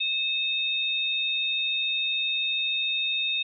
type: tone pair together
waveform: sine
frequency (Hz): 2604 / 3683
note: E7 / A#7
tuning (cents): -22 / -22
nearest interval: tritone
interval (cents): 600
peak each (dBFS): -28 / -26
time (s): 0-3.43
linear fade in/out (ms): 10
effects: none